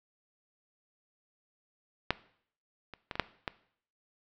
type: clicks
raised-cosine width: 0.3 ms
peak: -9 / -27 / -20 / -21 / -9 / -16 dBFS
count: 6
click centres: 2.106 / 2.937 / 3.112 / 3.155 / 3.197 / 3.478 s
effects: noise-tail reverb RT60 0.6 s tail -18 dB re dry + low-pass 5000 Hz 12 dB/octave